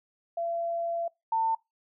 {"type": "tone pair in turn", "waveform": "sine", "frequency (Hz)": [678, 899.5], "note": ["E5", "A5"], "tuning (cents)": [49, 38], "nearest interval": "perfect fourth", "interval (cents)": 489, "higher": "second", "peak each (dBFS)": [-28, -23], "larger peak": "second", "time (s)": [[0.37, 1.08], [1.32, 1.55]], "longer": "first", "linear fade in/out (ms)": 5, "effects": ["noise-tail reverb RT60 0.2 s tail -24 dB re dry"]}